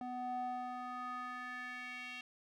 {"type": "tone with band-pass filter sweep", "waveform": "square", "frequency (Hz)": 249, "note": "B3", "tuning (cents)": 14, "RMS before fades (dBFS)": -43, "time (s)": [0.01, 2.21], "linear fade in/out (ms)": 2, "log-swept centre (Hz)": [570, 2700], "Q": 3.5, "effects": []}